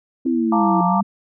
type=exponential two-way sweep; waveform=sine; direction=down then up; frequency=266 to 176.9 to 201.3 Hz; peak=-18 dBFS; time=0.25-1.03 s; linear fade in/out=10 ms; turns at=0.84 s
type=tone; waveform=sine; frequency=330 Hz; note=E4; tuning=2 cents sharp; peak=-20 dBFS; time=0.26-0.81 s; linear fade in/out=2 ms
type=chord; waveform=sine; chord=Bb major seventh; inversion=second; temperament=equal; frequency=698.5 / 880 / 932.3 / 1174.7 Hz; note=F5 / A5 / Bb5 / D6; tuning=0 / 0 / 0 / 0 cents; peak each=-22 dBFS; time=0.52-1.01 s; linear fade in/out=5 ms
effects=none